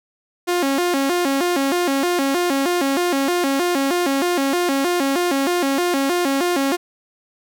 sawtooth tone with vibrato, 311.1 Hz, D#4, in tune, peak -13 dBFS, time 0.47-6.77 s, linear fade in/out 20 ms, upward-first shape square, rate 3.2 Hz, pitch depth 220 cents each way, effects none

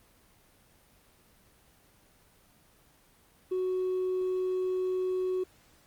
triangle tone with hard clipping, 370 Hz, F#4, in tune, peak -27 dBFS, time 3.51-5.44 s, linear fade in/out 10 ms, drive 2 dB, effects pink hiss -62 dBFS RMS until 5.86 s + Opus 24 kbps

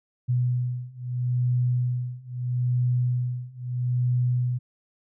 sine beating tone pair, 123.47 / 124.24 Hz, B2 / B2, 0 / +11 cents, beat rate 0.77 Hz, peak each -26 / -25 dBFS, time 0.28-4.59 s, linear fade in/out 20 ms, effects none

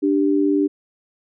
sine tone pair together, 294.1 / 392.6 Hz, D4 / G4, +3 / +3 cents, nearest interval perfect fourth, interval 500 cents, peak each -16 / -20 dBFS, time 0.02-0.68 s, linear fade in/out 20 ms, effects none

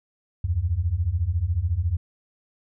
sine beating tone pair, 77.78 / 91.78 Hz, D#2 / F#2, 0 / -14 cents, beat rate 14 Hz, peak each -25 / -23 dBFS, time 0.44-1.97 s, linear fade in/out 5 ms, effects none

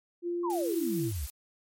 sine tone with pitch glide, 347.3 to 334.1 Hz, F4 to E4, -10 to +23 cents, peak -29 dBFS, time 0.22-1.12 s, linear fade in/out 50 ms, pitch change -67 cents, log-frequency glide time 0.49-0.8 s
sine exponential sweep, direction down, 1115 to 61.5 Hz, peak -31 dBFS, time 0.43-1.27 s, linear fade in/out 20 ms
blue noise, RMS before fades -42 dBFS, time 0.5-1.3 s, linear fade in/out 0 ms
effects MP3 64 kbps

